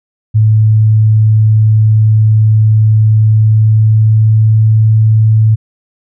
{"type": "tone with pitch glide", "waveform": "sine", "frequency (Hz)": [108.7, 109.65], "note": ["A2", "A2"], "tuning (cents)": [-21, -6], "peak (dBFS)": -4, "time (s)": [0.34, 5.56], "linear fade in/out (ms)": 20, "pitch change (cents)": 15, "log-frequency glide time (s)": [3.19, 4.69], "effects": []}